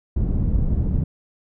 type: low-pass noise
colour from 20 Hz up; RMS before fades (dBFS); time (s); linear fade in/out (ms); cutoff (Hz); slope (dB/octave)
pink; -20; 0.16-1.04; 5; 170; 12
effects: none